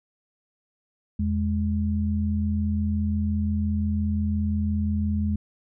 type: tone pair together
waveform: sine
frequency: 82.8 / 208.6 Hz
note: E2 / G#3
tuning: +8 / +8 cents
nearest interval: octave + major third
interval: 1600 cents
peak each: -24 / -25 dBFS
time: 1.19-5.36 s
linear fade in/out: 5 ms
effects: none